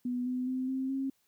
sine tone with pitch steps, 247 / 252.3 / 257.8 / 263.4 / 269 Hz, B3 / B3 / C4 / C4 / C4, 0 / +37 / -26 / +12 / +48 cents, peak -30 dBFS, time 0.05-1.1 s, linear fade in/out 5 ms, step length 210 ms, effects white hiss -73 dBFS RMS until 1.27 s

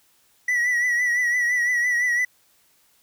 triangle tone with vibrato, 1946 Hz, B6, 26 cents flat, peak -17 dBFS, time 0.48-2.25 s, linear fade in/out 5 ms, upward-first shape triangle, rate 5.9 Hz, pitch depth 58 cents each way, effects white hiss -61 dBFS RMS until 3.02 s

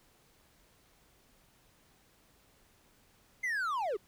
triangle linear sweep, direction down, 2101 to 360.4 Hz, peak -29 dBFS, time 3.43-3.97 s, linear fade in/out 10 ms, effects pink hiss -66 dBFS RMS until 4.07 s

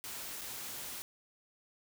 white noise with dropouts, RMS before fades -43 dBFS, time 0.04-1.02 s, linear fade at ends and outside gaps 0 ms, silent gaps 0.411-0.416 s, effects none

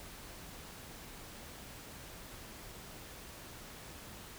silence, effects pink hiss -50 dBFS RMS until 4.38 s

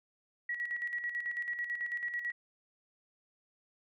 sine tone with tremolo, 1922 Hz, B6, 48 cents flat, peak -32 dBFS, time 0.49-2.32 s, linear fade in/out 5 ms, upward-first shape square, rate 9.1 Hz, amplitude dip 55%, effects none

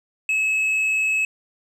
triangle tone with tanh clipping, 2582 Hz, E7, 37 cents flat, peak -19 dBFS, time 0.29-1.25 s, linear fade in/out 2 ms, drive 8 dB, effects none

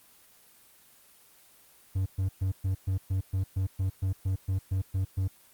triangle tone bursts, 94.8 Hz, F#2, 43 cents sharp, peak -23 dBFS, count 15, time 1.95-5.28 s, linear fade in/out 10 ms, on 110 ms, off 120 ms, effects white hiss -58 dBFS RMS until 5.53 s + Opus 24 kbps

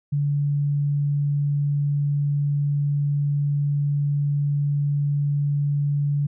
sine tone, 144 Hz, D3, 34 cents flat, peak -19 dBFS, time 0.12-6.27 s, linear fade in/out 10 ms, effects none

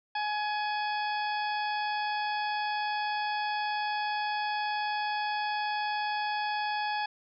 harmonic tone with a mistuned harmonic, 841 Hz, G#5, 22 cents sharp, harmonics 1 / 2 / 3 / 4 / 5 / 6, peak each -30 / -36 / -40 / -42 / -44 / -46 dBFS, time 0.15-7.06 s, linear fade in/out 5 ms, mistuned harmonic 5, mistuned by +110 cents, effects none

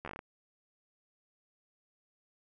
slowing click train, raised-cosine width 0.5 ms, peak -26 dBFS, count 8, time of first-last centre 0.05-0.191 s, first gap 12 ms, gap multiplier 1.17, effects none

